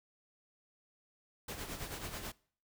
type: noise with tremolo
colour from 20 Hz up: pink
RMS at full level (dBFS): -41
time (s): 1.48-2.32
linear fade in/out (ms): 5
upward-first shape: sine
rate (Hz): 9.2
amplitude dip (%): 55
effects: noise-tail reverb RT60 0.5 s tail -23 dB re dry